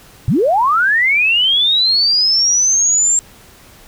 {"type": "linear sweep", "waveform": "sine", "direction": "up", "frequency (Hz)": [95, 7459], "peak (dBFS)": -10, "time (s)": [0.28, 3.19], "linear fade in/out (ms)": 0, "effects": ["pink hiss -43 dBFS RMS until 3.87 s"]}